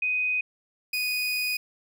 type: tone pair in turn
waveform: sine / 30% pulse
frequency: 2500 / 2484 Hz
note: D#7 / D#7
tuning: +8 / -3 cents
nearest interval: unison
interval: 11 cents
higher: first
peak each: -23 dBFS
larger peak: neither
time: 0.02-0.41 / 0.93-1.57 s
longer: second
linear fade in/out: 5 ms
effects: none